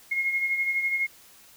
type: beating tone pair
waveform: sine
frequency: 2152 / 2164 Hz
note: C7 / C#7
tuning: +48 / -42 cents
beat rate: 12 Hz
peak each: -24 / -33 dBFS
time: 0.11-1.07 s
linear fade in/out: 10 ms
effects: white hiss -53 dBFS RMS until 1.56 s